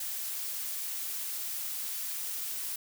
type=noise; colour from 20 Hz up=blue; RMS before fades=-36 dBFS; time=0-2.76 s; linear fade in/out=5 ms; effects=none